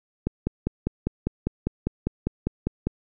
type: click train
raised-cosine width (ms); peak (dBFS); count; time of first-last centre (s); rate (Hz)
3; -10; 14; 0.27-2.87; 5
effects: none